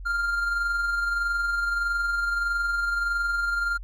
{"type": "tone with amplitude modulation", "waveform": "triangle", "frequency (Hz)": 1396.9, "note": "F6", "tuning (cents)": 0, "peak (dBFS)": -20, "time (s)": [0.05, 3.78], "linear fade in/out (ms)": 20, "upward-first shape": "sine", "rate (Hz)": 21.6, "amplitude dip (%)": 35, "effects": ["added 45 Hz sine -35 dBFS peak until 3.83 s"]}